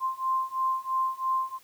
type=beating tone pair; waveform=sine; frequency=1046.5 / 1049.5 Hz; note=C6 / C6; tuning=0 / +5 cents; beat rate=3 Hz; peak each=-29 / -28 dBFS; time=0-1.59 s; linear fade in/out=50 ms; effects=white hiss -58 dBFS RMS until 1.63 s